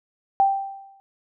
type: tone with exponential decay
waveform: sine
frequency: 784 Hz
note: G5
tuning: in tune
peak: -12 dBFS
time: 0.4-1 s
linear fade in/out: 0 ms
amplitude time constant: 130 ms
effects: none